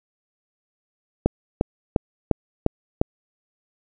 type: click train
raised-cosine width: 2 ms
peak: -3 dBFS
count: 6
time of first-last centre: 1.26-3.014 s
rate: 2.85 Hz
effects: none